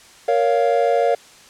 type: chord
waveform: triangle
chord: Bb minor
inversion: none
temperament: just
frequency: 466.2 / 559.4 / 699.2 Hz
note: Bb4 / Db5 / F5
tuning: 0 / +16 / +2 cents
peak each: -17 dBFS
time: 0.28-1.15 s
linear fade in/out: 5 ms
effects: white hiss -46 dBFS RMS until 1.49 s + low-pass 8000 Hz 12 dB/octave